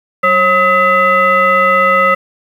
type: tone with frequency modulation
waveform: sine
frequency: 1274 Hz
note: D#6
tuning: 41 cents sharp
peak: -7 dBFS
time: 0.23-2.15 s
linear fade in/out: 10 ms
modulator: 732 Hz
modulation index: 1.1
effects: 7-bit